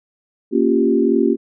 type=chord; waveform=sine; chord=G half-diminished seventh; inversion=first; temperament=equal; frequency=233.1 / 277.2 / 349.2 / 392 Hz; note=Bb3 / Db4 / F4 / G4; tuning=0 / 0 / 0 / 0 cents; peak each=-18 dBFS; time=0.51-1.37 s; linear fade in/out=50 ms; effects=none